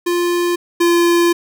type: tone pair in turn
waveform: square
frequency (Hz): 349.2 / 343.8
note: F4 / F4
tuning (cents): 0 / -27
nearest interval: unison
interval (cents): 27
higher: first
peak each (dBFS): -15 / -11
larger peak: second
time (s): 0.06-0.56 / 0.8-1.33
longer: second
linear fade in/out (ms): 10
effects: none